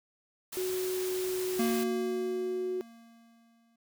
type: noise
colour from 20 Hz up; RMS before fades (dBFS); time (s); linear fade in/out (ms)
white; -40; 0.52-1.84; 10
type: tone with pitch glide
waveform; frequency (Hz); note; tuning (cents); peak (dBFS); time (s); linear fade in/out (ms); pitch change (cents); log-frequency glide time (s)
sine; 370 to 367.7; F#4 to F#4; 0 to -11; -30; 0.57-2.81; 0; -11; 1.24-1.75
type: tone with exponential decay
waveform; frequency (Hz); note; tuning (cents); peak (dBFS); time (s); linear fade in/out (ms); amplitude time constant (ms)
square; 230.8; A#3; -17; -27; 1.59-3.76; 5; 470
effects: none